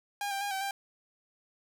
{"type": "tone with pitch steps", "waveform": "sawtooth", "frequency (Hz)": [811, 788, 811, 771, 792], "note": ["G#5", "G5", "G#5", "G5", "G5"], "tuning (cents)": [-41, 9, -41, -29, 18], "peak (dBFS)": -28, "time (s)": [0.21, 0.71], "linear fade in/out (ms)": 2, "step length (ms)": 100, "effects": []}